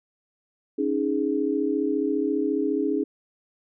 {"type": "chord", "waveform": "sine", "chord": "C# suspended second", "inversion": "none", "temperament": "just", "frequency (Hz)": [277.2, 311.8, 415.8], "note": ["C#4", "D#4", "G#4"], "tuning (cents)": [0, 4, 2], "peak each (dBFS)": -26, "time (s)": [0.78, 3.04], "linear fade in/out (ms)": 10, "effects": []}